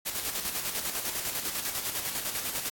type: noise with tremolo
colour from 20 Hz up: white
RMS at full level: -31 dBFS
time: 0.05-2.7 s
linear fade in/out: 20 ms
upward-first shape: square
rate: 10 Hz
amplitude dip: 45%
effects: AAC 64 kbps